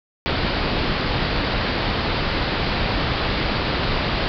pink low-pass noise, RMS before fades -22 dBFS, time 0.26-4.28 s, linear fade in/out 0 ms, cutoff 4900 Hz, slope 96 dB/octave, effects none

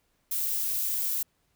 violet noise, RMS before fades -29 dBFS, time 0.31-1.23 s, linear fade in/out 5 ms, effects pink hiss -72 dBFS RMS until 1.55 s

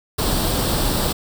pink noise with comb filter, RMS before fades -20 dBFS, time 0.18-1.13 s, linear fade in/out 10 ms, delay 0.23 ms, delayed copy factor +0.55, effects none

